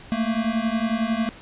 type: beating tone pair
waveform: square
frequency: 220 / 231 Hz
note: A3 / A#3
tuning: 0 / -16 cents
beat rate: 11 Hz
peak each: -25 dBFS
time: 0.12-1.29 s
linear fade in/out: 0 ms
effects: pink hiss -44 dBFS RMS until 1.41 s + resampled to 8000 Hz